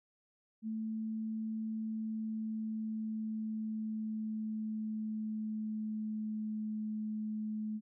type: tone with pitch glide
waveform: sine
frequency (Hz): 220 to 215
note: A3 to A3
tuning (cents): 0 to -40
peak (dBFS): -35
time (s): 0.62-7.81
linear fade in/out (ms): 50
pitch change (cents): -40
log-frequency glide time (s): 1.71-6.79
effects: none